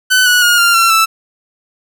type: tone with pitch steps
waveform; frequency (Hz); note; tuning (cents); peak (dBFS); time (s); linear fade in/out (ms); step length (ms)
sawtooth; 1509 / 1469.4 / 1430.9 / 1393.4 / 1356.8 / 1321.3; F#6 / F#6 / F6 / F6 / E6 / E6; +34 / -12 / +42 / -4 / +50 / +4; -4; 0.1-1.06; 20; 160
effects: none

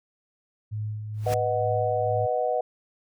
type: tone with tremolo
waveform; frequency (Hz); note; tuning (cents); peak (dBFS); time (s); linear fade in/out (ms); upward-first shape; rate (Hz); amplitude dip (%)
sine; 106.7; G#2; +47; -27; 0.71-2.27; 20; sine; 2.2; 45
type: noise with exponential growth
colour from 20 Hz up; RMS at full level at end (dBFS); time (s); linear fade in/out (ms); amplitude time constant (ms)
pink; -30; 1.14-1.34; 1; 42
type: chord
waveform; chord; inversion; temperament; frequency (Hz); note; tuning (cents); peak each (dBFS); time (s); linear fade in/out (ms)
sine; B major; none; equal; 493.9 / 622.3 / 740; B4 / D#5 / F#5; 0 / 0 / 0; -27; 1.26-2.61; 5
effects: none

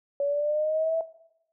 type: linear sweep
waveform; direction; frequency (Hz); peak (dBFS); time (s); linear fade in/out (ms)
sine; up; 562 to 659.3; -23; 0.2-1.01; 2
effects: noise-tail reverb RT60 0.8 s tail -17 dB re dry

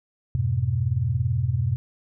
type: chord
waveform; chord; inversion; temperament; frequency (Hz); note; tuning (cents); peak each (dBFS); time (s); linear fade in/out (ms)
sine; F diminished; none; just; 87.31 / 104.77 / 125.72; F2 / Ab2 / Cb3; 0 / +16 / +31; -27 / -26 / -23; 0.35-1.76; 0
effects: none

